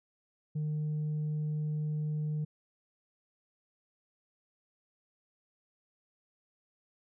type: tone with tanh clipping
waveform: sine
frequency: 152 Hz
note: D#3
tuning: 40 cents flat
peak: -31 dBFS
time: 0.55-2.45 s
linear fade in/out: 10 ms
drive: 1 dB
effects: none